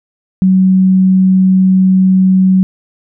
sine tone, 187.8 Hz, F#3, 26 cents sharp, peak -5 dBFS, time 0.42-2.63 s, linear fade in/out 0 ms, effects none

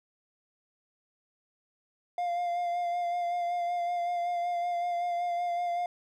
triangle tone with vibrato, 700 Hz, F5, 4 cents sharp, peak -26 dBFS, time 2.18-5.86 s, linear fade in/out 2 ms, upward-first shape sine, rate 5.3 Hz, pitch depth 22 cents each way, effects none

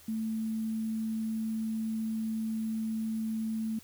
sine tone with sample-and-hold, 221.1 Hz, A3, 9 cents sharp, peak -30 dBFS, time 0.08-3.79 s, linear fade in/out 5 ms, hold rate 11025 Hz, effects added 81 Hz sine -62 dBFS peak until 3.83 s + white hiss -56 dBFS RMS until 3.83 s

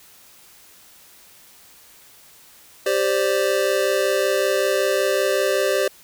square chord, G suspended fourth, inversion none, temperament just, 392 / 522.7 / 588 Hz, G4 / C5 / D5, 0 / -2 / +2 cents, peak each -23 dBFS, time 2.86-5.88 s, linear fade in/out 5 ms, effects white hiss -49 dBFS RMS until 6.03 s

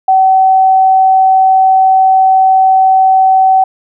sine tone, 761 Hz, F#5, 48 cents sharp, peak -4 dBFS, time 0.08-3.64 s, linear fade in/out 5 ms, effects none

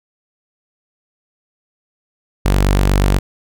sawtooth tone, 48.26 Hz, G1, 26 cents flat, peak -7 dBFS, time 2.45-3.19 s, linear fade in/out 10 ms, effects none

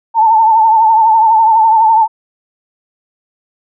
sine tone with vibrato, 888 Hz, A5, 16 cents sharp, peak -5 dBFS, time 0.14-2.08 s, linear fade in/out 50 ms, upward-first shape triangle, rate 12 Hz, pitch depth 73 cents each way, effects none

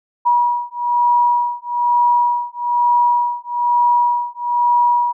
sine beating tone pair, 963 / 964.1 Hz, B5 / B5, -44 / -42 cents, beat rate 1.1 Hz, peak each -16 / -16 dBFS, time 0.25-5.13 s, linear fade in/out 20 ms, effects none

